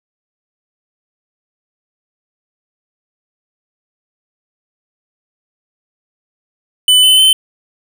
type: tone with pitch steps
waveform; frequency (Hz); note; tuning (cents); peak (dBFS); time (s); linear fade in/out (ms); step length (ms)
square; 3000 / 3033 / 3067; F#7 / F#7 / G7; +23 / +42 / -38; -6; 6.88-7.33; 2; 150
effects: 8-bit